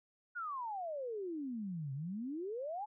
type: exponential two-way sweep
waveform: sine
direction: down then up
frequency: 1480 to 130.81 to 870 Hz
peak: -38 dBFS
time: 0.35-2.86 s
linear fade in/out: 20 ms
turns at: 1.93 s
effects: none